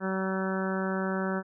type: harmonic tone with a mistuned harmonic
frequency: 190 Hz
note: F#3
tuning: 46 cents sharp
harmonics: 1 / 2 / 3 / 4 / 5 / 6 / 7 / 8 / 9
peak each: -30 / -34 / -36 / -41 / -40 / -43 / -39 / -38 / -43 dBFS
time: 0-1.43 s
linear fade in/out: 50 ms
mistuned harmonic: 9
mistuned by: +16 cents
effects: none